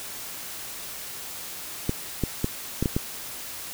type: clicks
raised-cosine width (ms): 3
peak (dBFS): -10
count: 6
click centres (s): 1.894 / 2.237 / 2.444 / 2.826 / 2.858 / 2.965
effects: white hiss -37 dBFS RMS until 3.73 s